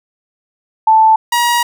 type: tone pair in turn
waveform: sine / sawtooth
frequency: 880 / 954.1 Hz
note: A5 / A#5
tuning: 0 / +40 cents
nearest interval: minor second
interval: 140 cents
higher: second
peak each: -5 / -7 dBFS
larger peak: first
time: 0.87-1.16 / 1.32-1.63 s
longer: second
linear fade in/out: 5 ms
effects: none